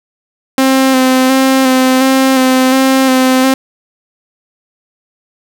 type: tone with vibrato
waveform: sawtooth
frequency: 261.9 Hz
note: C4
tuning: 2 cents sharp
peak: -3 dBFS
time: 0.58-3.54 s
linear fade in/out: 2 ms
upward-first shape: square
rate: 1.4 Hz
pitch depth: 21 cents each way
effects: none